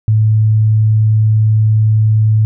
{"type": "tone", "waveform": "sine", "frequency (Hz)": 108.7, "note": "A2", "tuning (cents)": -21, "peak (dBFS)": -7, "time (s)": [0.08, 2.45], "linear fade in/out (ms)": 0, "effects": []}